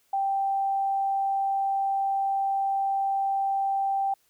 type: tone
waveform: sine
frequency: 784 Hz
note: G5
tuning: in tune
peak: -23 dBFS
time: 0.13-4.14 s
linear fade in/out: 5 ms
effects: white hiss -67 dBFS RMS until 4.29 s